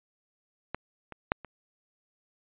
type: clicks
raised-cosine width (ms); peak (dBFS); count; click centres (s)
0.5; -17 / -26 / -8 / -27; 4; 0.746 / 1.123 / 1.319 / 1.447
effects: resampled to 8000 Hz